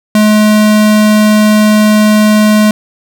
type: tone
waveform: square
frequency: 212.7 Hz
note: G#3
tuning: 42 cents sharp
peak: -5 dBFS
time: 0.15-2.71 s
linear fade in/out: 2 ms
effects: none